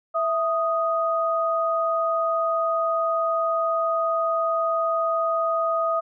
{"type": "tone pair together", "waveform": "sine", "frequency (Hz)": [659.3, 1244.6], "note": ["E5", "D#6"], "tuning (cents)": [0, 0], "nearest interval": "major seventh", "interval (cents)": 1100, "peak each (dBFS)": -23, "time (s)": [0.14, 6.01], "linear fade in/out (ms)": 20, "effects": []}